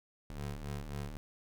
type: ring-modulated tone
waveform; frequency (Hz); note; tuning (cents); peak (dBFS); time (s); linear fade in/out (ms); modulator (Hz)
25% pulse; 72.6; D2; -19; -32; 0.3-1.17; 0; 34.4
effects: none